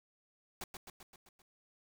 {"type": "noise with echo", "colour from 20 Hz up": "pink", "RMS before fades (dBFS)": -43, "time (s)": [0.61, 0.64], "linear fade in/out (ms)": 2, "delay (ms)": 130, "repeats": 6, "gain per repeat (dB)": -4, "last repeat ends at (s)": 1.42, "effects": []}